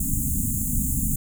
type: band-stop noise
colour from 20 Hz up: pink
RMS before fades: -24 dBFS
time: 0-1.16 s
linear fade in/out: 5 ms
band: 280 to 6800 Hz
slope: 96 dB/octave
effects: none